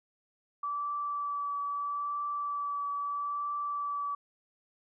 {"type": "tone with vibrato", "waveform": "sine", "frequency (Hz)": 1155, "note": "D6", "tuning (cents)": -29, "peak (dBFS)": -31, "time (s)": [0.63, 4.15], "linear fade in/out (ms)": 5, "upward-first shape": "triangle", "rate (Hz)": 0.77, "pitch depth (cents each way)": 15, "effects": []}